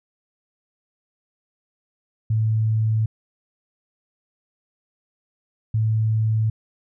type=tone bursts at uneven times; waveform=sine; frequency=110 Hz; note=A2; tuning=in tune; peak=-17 dBFS; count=2; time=2.3-3.06 / 5.74-6.5 s; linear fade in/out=5 ms; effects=none